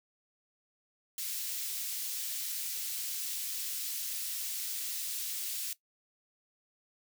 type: high-pass noise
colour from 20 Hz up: white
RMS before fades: -37 dBFS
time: 1.18-5.73 s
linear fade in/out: 2 ms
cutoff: 3200 Hz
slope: 12 dB/octave
effects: noise-tail reverb RT60 0.1 s tail -17 dB re dry

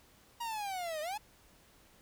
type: linear two-way sweep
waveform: 45% pulse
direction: down then up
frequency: 955 to 597 to 876 Hz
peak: -36 dBFS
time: 0.4-1.18 s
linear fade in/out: 10 ms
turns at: 1.01 s
effects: pink hiss -63 dBFS RMS until 2.01 s

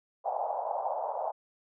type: band-pass noise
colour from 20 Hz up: white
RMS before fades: -33 dBFS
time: 0.24-1.32 s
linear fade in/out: 20 ms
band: 580 to 870 Hz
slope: 48 dB/octave
effects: none

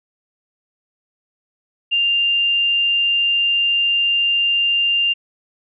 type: tone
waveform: sine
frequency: 2794 Hz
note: F7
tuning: in tune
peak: -14 dBFS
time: 1.91-5.14 s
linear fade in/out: 20 ms
effects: none

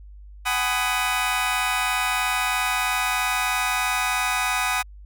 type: chord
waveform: 20% pulse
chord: G# minor seventh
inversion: third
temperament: just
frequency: 747.5 / 830.6 / 996.7 / 1245.9 Hz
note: F#5 / G#5 / B5 / D#6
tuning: +17 / 0 / +16 / +2 cents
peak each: -22 / -25 / -23 / -21 dBFS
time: 0.45-4.83 s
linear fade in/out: 20 ms
effects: added 50 Hz sine -40 dBFS peak until 5.05 s

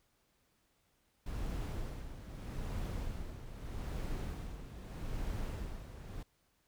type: noise with tremolo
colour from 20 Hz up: brown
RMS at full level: -38 dBFS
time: 1.26-6.23 s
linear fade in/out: 5 ms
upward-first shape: sine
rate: 0.8 Hz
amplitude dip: 65%
effects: pink hiss -75 dBFS RMS until 6.67 s

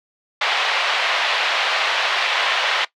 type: band-pass noise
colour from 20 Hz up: white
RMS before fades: -20 dBFS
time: 0.41-2.85 s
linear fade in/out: 5 ms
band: 580 to 3500 Hz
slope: 24 dB/octave
effects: noise-tail reverb RT60 0.1 s tail -18 dB re dry

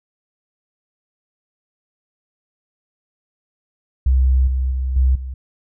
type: tone with level steps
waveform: sine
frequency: 64.8 Hz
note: C2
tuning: 16 cents flat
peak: -11 / -16 / -18 / -11 / -25 dBFS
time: 4.06-5.34 s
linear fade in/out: 5 ms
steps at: 4.47 / 4.71 / 4.96 / 5.15 s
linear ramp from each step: 5 ms
effects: none

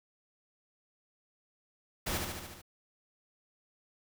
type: noise with echo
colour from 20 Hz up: pink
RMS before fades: -34 dBFS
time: 2.06-2.18 s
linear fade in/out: 10 ms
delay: 73 ms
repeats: 6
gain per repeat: -3 dB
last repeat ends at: 2.618 s
effects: none

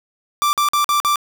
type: tone bursts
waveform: 45% pulse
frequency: 1174.7 Hz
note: D6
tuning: in tune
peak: -14 dBFS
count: 5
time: 0.42-1.158 s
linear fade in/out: 0 ms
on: 110 ms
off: 47 ms
effects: none

